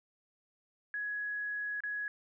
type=tone with dropouts; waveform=sine; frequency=1675 Hz; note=G#6; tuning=14 cents sharp; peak=-34 dBFS; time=0.94-2.08 s; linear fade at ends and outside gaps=1 ms; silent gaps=1.805-1.836 s; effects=none